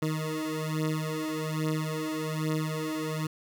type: beating tone pair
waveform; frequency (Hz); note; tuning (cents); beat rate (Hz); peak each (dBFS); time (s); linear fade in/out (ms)
20% pulse; 155.56 / 156.76; D#3 / D#3; 0 / +13; 1.2; -27; 0.02-3.27; 5
effects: none